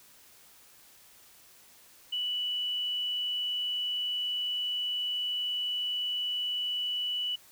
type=tone; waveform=sine; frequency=2960 Hz; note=F#7; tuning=in tune; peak=-29 dBFS; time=2.12-7.36 s; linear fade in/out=10 ms; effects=white hiss -57 dBFS RMS until 7.51 s